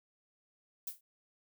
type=noise with exponential decay; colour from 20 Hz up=violet; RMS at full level=-35 dBFS; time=0.87-1.01 s; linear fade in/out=5 ms; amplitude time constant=30 ms; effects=none